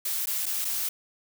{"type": "noise with dropouts", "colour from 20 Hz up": "blue", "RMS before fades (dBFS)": -29, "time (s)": [0.05, 0.89], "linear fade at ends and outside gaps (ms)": 5, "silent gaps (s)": [[0.258, 0.27], [0.458, 0.463], [0.647, 0.65]], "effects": []}